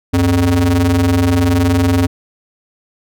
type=ring-modulated tone; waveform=square; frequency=85.2 Hz; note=F2; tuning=42 cents flat; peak=-8 dBFS; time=0.13-2.07 s; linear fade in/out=10 ms; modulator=181 Hz; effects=none